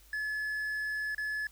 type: tone with dropouts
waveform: triangle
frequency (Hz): 1714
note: A6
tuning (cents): -46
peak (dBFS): -30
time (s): 0.13-1.47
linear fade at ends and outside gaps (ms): 2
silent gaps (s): 1.148-1.18
effects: added 50 Hz sine -58 dBFS peak until 1.51 s + white hiss -61 dBFS RMS until 1.51 s